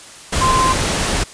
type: tone in noise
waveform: sine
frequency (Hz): 1040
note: C6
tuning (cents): -11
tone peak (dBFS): -13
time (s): 0.41-0.73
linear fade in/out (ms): 10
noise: pink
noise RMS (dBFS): -18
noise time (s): 0.32-1.24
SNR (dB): +2
effects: white hiss -38 dBFS RMS until 1.33 s + resampled to 22050 Hz